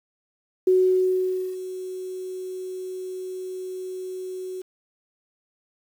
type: tone with ADSR envelope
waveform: sine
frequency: 371.2 Hz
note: F#4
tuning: 6 cents sharp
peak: -14 dBFS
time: 0.67-4.62 s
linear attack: 5 ms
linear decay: 880 ms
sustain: -16 dB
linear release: 9 ms
effects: 8-bit

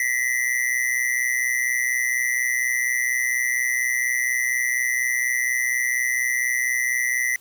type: ring-modulated tone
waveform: square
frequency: 1988 Hz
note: B6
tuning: 11 cents sharp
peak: -18 dBFS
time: 0-7.36 s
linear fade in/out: 0 ms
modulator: 62.1 Hz
effects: white hiss -53 dBFS RMS until 7.4 s

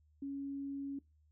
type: tone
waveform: sine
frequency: 277.8 Hz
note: C#4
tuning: 4 cents sharp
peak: -38 dBFS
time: 0.22-0.99 s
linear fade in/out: 5 ms
effects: noise-tail reverb RT60 0.2 s tail -20 dB re dry + added 76 Hz sine -66 dBFS peak until 1.31 s

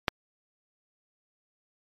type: click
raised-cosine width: 0.3 ms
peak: -6 dBFS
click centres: 0.082 s
effects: MP3 64 kbps

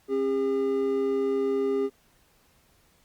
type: tone pair together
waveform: triangle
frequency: 269.6 / 403.9 Hz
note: C#4 / G#4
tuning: -48 / -48 cents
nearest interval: perfect fifth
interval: 700 cents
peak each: -28 / -22 dBFS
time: 0.08-1.9 s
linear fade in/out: 50 ms
effects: pink hiss -63 dBFS RMS until 3.04 s + Opus 48 kbps

